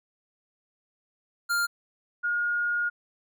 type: tone pair in turn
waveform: square / sine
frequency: 1400 / 1429.4 Hz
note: F6 / F6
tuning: +4 / +40 cents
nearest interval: unison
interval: 36 cents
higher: second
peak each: -24 dBFS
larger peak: neither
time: 1.49-1.67 / 2.23-2.9 s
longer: second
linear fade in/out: 20 ms
effects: none